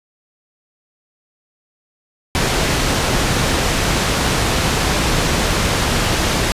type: low-pass noise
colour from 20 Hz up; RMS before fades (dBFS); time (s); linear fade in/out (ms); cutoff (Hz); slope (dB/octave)
pink; -17; 2.35-6.52; 0; 7700; 12
effects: resampled to 32000 Hz